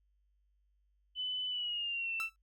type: tone with pitch glide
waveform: sine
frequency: 3007 to 2679 Hz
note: F#7 to E7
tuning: +27 to +27 cents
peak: -34 dBFS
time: 1.15-2.3 s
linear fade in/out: 50 ms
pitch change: -200 cents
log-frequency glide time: 1.48-2.15 s
type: tone with exponential decay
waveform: sawtooth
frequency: 1318 Hz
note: E6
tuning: 1 cent flat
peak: -33 dBFS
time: 2.2-2.36 s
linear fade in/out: 0 ms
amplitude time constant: 33 ms
effects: added 50 Hz sine -70 dBFS peak until 2.42 s